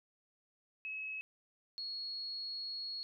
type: tone pair in turn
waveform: sine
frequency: 2572 / 4326 Hz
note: E7 / C#8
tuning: -43 / -43 cents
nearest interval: major sixth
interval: 900 cents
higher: second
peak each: -39 / -39 dBFS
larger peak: neither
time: 0.85-1.21 / 1.78-3.03 s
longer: second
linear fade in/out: 0 ms
effects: none